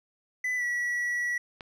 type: tone with pitch glide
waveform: triangle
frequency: 2000 to 1938.6 Hz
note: B6 to B6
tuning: +21 to -33 cents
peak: -25 dBFS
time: 0.44-1.38 s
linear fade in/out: 5 ms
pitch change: -54 cents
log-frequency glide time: 0.56-0.64 s
type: click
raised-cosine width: 0.3 ms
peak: -24 dBFS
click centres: 1.608 s
effects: none